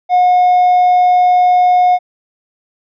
triangle tone, 723 Hz, F#5, 40 cents flat, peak -4 dBFS, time 0.09-1.99 s, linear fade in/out 50 ms, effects tanh soft clip ceiling -1 dBFS + resampled to 11025 Hz

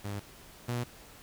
sawtooth tone pair in turn, 101.7 / 120.94 Hz, G#2 / B2, -36 / -36 cents, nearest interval minor third, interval 300 cents, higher second, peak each -31 / -27 dBFS, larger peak second, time 0.04-0.2 / 0.68-0.84 s, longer neither, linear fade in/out 10 ms, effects pink hiss -53 dBFS RMS until 1.22 s

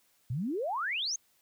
sine exponential sweep, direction up, 110 to 6720 Hz, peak -30 dBFS, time 0.3-1.16 s, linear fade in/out 5 ms, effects white hiss -69 dBFS RMS until 1.41 s

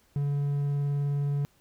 triangle tone with vibrato, 142.8 Hz, D3, 48 cents flat, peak -23 dBFS, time 0.16-1.45 s, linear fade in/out 0 ms, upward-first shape triangle, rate 19 Hz, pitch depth 10 cents each way, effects pink hiss -65 dBFS RMS until 1.6 s

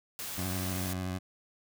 white noise, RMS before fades -39 dBFS, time 0.19-0.93 s, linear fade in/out 0 ms
20% pulse tone with vibrato, 92.2 Hz, F#2, 6 cents flat, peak -28 dBFS, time 0.37-1.19 s, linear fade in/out 20 ms, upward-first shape triangle, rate 13 Hz, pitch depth 38 cents each way
effects none

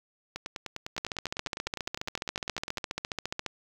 two click trains, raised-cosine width 0.2 ms, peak -14 / -18 dBFS, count 37 / 25, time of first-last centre 0.98-3.463 / 0.36-2.782 s, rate 14.5 / 9.91 Hz, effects 7-bit

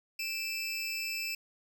25% pulse tone pair together, 2377 / 2637 Hz, D7 / E7, +20 / 0 cents, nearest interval major second, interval 180 cents, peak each -39 / -30 dBFS, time 0.19-1.35 s, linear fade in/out 5 ms, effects none

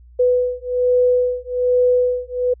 sine beating tone pair, 496.1 / 497.3 Hz, B4 / B4, +8 / +12 cents, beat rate 1.2 Hz, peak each -17 dBFS, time 0.19-2.54 s, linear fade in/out 10 ms, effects added 60 Hz sine -42 dBFS peak until 2.6 s

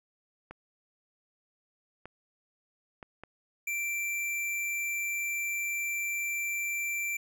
clicks, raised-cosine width 0.5 ms, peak -28 dBFS, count 4, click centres 0.51 / 2.056 / 3.028 / 3.236 s
square tone, 2349 Hz, D7, in tune, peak -31 dBFS, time 3.67-7.17 s, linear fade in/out 5 ms
effects none

